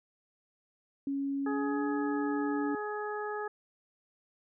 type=tone with pitch glide; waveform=sine; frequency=277.2 to 288 Hz; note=C#4 to D4; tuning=0 to -34 cents; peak=-30 dBFS; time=1.07-2.75 s; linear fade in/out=2 ms; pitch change=+66 cents; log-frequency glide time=1.47-1.83 s
type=harmonic tone; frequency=420 Hz; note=G#4; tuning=19 cents sharp; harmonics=1 / 2 / 3 / 4; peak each=-36 / -39 / -41 / -42 dBFS; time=1.46-3.48 s; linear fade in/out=5 ms
effects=none